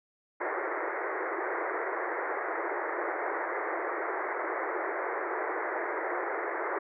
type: band-pass noise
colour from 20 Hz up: pink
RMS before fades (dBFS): -33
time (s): 0.4-6.79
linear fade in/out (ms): 10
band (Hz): 330 to 2100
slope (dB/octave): 96
effects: none